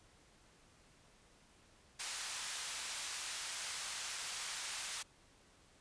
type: band-pass noise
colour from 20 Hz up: white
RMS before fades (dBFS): -43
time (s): 1.99-5.03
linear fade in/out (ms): 10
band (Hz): 930 to 8500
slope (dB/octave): 12
effects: pink hiss -66 dBFS RMS until 5.8 s + resampled to 22050 Hz